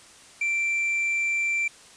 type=tone; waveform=triangle; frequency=2349 Hz; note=D7; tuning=in tune; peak=-21 dBFS; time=0.41-1.68 s; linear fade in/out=5 ms; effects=white hiss -50 dBFS RMS until 1.96 s + resampled to 22050 Hz